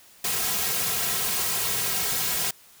white noise with comb filter, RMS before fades -26 dBFS, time 0.24-2.51 s, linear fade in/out 5 ms, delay 3.4 ms, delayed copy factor -0.75, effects white hiss -53 dBFS RMS until 2.8 s

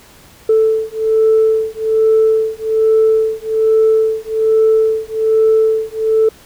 sine beating tone pair, 440 / 441.2 Hz, A4 / A4, 0 / +5 cents, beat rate 1.2 Hz, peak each -12 dBFS, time 0.49-6.29 s, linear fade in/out 5 ms, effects tanh soft clip ceiling -4 dBFS + pink hiss -43 dBFS RMS until 6.45 s

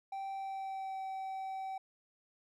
triangle tone with pitch glide, 779 to 767.4 Hz, G5 to G5, -11 to -37 cents, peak -36 dBFS, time 0.12-1.78 s, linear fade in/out 5 ms, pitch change -26 cents, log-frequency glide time 0.31-1 s, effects none

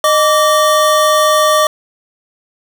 square tone pair together, 615 / 1161 Hz, D#5 / D6, -20 / -20 cents, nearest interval major seventh, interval 1100 cents, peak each -12 dBFS, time 0.04-1.67 s, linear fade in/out 2 ms, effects none

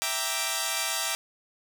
5% pulse chord, E half-diminished seventh, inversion none, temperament equal, 659.3 / 784 / 932.3 / 1174.7 Hz, E5 / G5 / Bb5 / D6, 0 / 0 / 0 / 0 cents, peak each -21 dBFS, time 0.02-1.15 s, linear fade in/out 0 ms, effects none

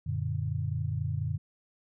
sine chord, Gb augmented, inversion none, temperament equal, 92.5 / 116.54 / 146.83 Hz, Gb2 / Bb2 / D3, 0 / 0 / 0 cents, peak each -33 dBFS, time 0.06-1.38 s, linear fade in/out 10 ms, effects none

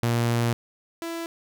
sawtooth tone pair in turn, 117.9 / 333.5 Hz, A#2 / E4, +20 / +20 cents, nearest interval octave + tritone, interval 1800 cents, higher second, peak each -17 / -26 dBFS, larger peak first, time 0.03-0.53 / 1.02-1.26 s, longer first, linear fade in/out 0 ms, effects none

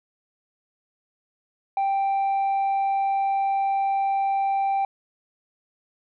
sine tone with tanh clipping, 785 Hz, G5, 2 cents sharp, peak -21 dBFS, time 1.77-4.85 s, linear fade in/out 2 ms, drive 2 dB, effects none

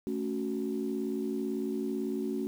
sine chord, F# minor, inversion first, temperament equal with one note detuned, 220 / 278 / 370 Hz, A3 / C#4 / F#4, 0 / +5 / 0 cents, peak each -34 dBFS, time 0.07-2.47 s, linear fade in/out 0 ms, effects tanh soft clip ceiling -22 dBFS + 9-bit

